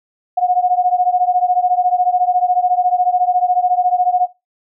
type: beating tone pair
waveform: sine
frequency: 719 / 733 Hz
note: F#5 / F#5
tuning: -50 / -16 cents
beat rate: 14 Hz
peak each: -15 dBFS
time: 0.37-4.27 s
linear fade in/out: 10 ms
effects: noise-tail reverb RT60 0.2 s tail -17 dB re dry